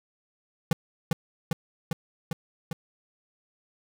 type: tone with echo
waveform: square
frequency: 163.8 Hz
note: E3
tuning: 11 cents flat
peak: -20 dBFS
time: 0.71-0.73 s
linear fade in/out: 2 ms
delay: 400 ms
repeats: 5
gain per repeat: -2 dB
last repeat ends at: 2.73 s
effects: none